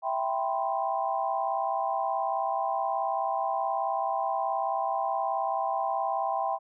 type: chord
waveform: sine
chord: C major seventh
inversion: first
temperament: equal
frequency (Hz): 659.3 / 784 / 987.8 / 1046.5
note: E5 / G5 / B5 / C6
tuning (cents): 0 / 0 / 0 / 0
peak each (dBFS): -32 / -29 / -34 / -34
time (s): 0.02-6.59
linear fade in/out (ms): 50
effects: none